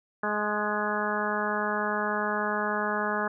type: harmonic tone with a mistuned harmonic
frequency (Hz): 210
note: G#3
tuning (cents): +19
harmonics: 1 / 2 / 3 / 4 / 5 / 6 / 7 / 8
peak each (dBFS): -34 / -34 / -34 / -34 / -34 / -34 / -34 / -34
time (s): 0.23-3.28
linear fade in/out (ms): 5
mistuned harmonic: 6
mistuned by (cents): -23
effects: none